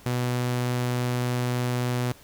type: tone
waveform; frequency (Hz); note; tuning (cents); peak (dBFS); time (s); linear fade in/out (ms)
sawtooth; 123.47; B2; 0; -20; 0.06-2.12; 0
effects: pink hiss -51 dBFS RMS until 2.23 s